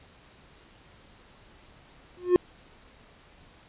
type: tone with exponential growth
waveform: triangle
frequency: 358.3 Hz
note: F4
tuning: 44 cents sharp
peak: -10 dBFS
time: 2.17-2.36 s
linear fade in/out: 0 ms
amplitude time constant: 40 ms
effects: pink hiss -55 dBFS RMS until 3.68 s + resampled to 8000 Hz